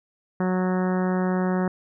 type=harmonic tone; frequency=184.1 Hz; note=F#3; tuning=8 cents flat; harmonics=1 / 2 / 3 / 4 / 5 / 6 / 7 / 8 / 9 / 10; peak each=-22 / -28 / -32 / -34 / -36 / -38 / -39 / -40 / -41 / -42 dBFS; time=0.4-1.68 s; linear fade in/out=2 ms; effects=none